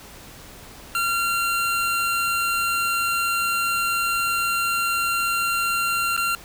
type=tone with dropouts; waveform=25% pulse; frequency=1379 Hz; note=F6; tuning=22 cents flat; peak=-17 dBFS; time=0.95-6.35 s; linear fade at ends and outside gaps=1 ms; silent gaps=6.166-6.176 s; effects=pink hiss -43 dBFS RMS until 6.44 s